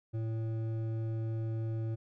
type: tone with hard clipping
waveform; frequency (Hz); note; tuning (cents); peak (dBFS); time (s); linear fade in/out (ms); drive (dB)
sine; 112.1; A2; +33; -34; 0.13-1.96; 20; 9
effects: none